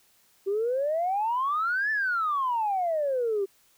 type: exponential two-way sweep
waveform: sine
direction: up then down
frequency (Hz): 381.8 to 1774 to 381.8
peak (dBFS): -23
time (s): 0.46-3.46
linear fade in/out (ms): 20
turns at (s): 1.91
effects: tanh soft clip ceiling -19 dBFS + white hiss -63 dBFS RMS until 3.77 s